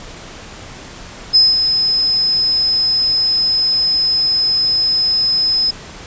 sine tone with ADSR envelope, 5100 Hz, D#8, 42 cents sharp, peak -5 dBFS, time 1.33-5.71 s, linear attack 25 ms, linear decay 200 ms, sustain -7 dB, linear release 9 ms, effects pink hiss -34 dBFS RMS until 6.06 s + resampled to 16000 Hz

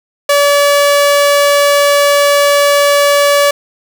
sawtooth tone, 573 Hz, D5, 43 cents flat, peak -3 dBFS, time 0.29-3.51 s, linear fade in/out 5 ms, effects none

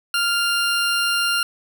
20% pulse tone, 1396.9 Hz, F6, in tune, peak -13 dBFS, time 0.14-1.43 s, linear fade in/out 2 ms, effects none

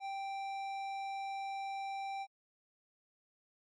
sine tone with tanh clipping, 784 Hz, G5, in tune, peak -40 dBFS, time 0-2.27 s, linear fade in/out 50 ms, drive 13 dB, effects AAC 64 kbps

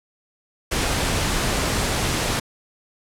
pink noise, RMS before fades -22 dBFS, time 0.71-2.4 s, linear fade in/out 10 ms, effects low-pass 10000 Hz 12 dB/octave

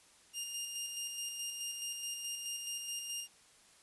15% pulse tone with tremolo, 2816 Hz, F7, 14 cents sharp, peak -30 dBFS, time 0.33-3.28 s, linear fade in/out 50 ms, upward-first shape square, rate 4.7 Hz, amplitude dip 35%, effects white hiss -63 dBFS RMS until 3.82 s + resampled to 24000 Hz

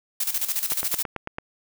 blue noise with tremolo, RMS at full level -24 dBFS, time 0.2-1.03 s, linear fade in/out 5 ms, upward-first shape square, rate 14 Hz, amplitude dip 70%
click train, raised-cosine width 0.5 ms, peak -15 dBFS, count 7, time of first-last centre 0.72-1.384 s, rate 9.03 Hz
effects none

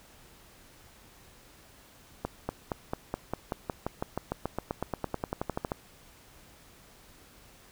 accelerating click train, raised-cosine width 1 ms, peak -16 dBFS, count 26, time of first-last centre 2.25-5.719 s, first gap 240 ms, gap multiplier 0.95, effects pink hiss -56 dBFS RMS until 7.71 s

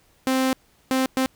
sawtooth tone bursts at uneven times, 261.6 Hz, C4, in tune, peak -15 dBFS, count 3, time 0.27-0.53 / 0.91-1.06 / 1.17-1.26 s, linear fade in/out 0 ms, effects pink hiss -60 dBFS RMS until 1.35 s

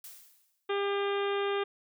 blue noise with exponential decay, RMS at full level -44 dBFS, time 0.04-0.69 s, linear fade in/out 2 ms, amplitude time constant 140 ms
harmonic tone, 400.7 Hz, G4, 38 cents sharp, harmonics 1 / 2 / 3 / 4 / 5 / 6 / 7 / 8 / 9, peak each -29 / -38 / -37 / -41 / -44 / -44 / -45 / -45 / -46 dBFS, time 0.69-1.64 s, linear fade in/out 10 ms
effects none

